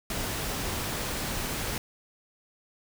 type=noise; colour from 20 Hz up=pink; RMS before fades=-32 dBFS; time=0.1-1.78 s; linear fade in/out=2 ms; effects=none